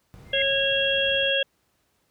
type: noise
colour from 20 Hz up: brown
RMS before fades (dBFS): -43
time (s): 0.14-1.31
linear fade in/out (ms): 0
type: tone with exponential growth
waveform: sine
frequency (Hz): 2102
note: C7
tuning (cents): +7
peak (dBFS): -24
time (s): 0.24-0.42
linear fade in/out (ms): 2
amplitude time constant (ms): 37
type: harmonic tone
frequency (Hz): 548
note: C#5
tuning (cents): -20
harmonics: 1 / 3 / 5 / 6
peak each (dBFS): -25 / -28 / -27 / -24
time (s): 0.33-1.43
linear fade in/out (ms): 5
effects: pink hiss -69 dBFS RMS until 2.1 s + high-pass 60 Hz 12 dB/octave